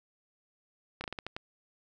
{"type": "slowing click train", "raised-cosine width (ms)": 0.3, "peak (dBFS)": -21, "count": 7, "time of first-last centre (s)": [1.01, 1.365], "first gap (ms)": 30, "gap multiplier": 1.27, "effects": []}